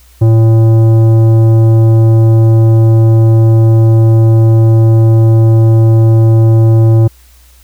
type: tone with tanh clipping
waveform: triangle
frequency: 112.5 Hz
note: A2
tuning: 39 cents sharp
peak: -5 dBFS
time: 0.21-7.08 s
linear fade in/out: 10 ms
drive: 16 dB
effects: added 61 Hz sine -40 dBFS peak until 7.63 s + white hiss -46 dBFS RMS until 7.63 s